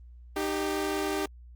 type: tone pair together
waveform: sawtooth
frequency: 307.1 / 392.8 Hz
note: D#4 / G4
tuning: -23 / +4 cents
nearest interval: major third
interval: 427 cents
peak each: -28 / -26 dBFS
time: 0.36-1.26 s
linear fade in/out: 5 ms
effects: added 60 Hz sine -46 dBFS peak until 1.55 s + Opus 32 kbps